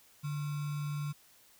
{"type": "tone with sample-and-hold", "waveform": "sine", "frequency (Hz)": 146.83, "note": "D3", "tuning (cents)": 0, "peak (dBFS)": -33, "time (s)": [0.23, 1.13], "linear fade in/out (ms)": 20, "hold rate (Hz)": 1225, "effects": ["white hiss -62 dBFS RMS until 1.59 s"]}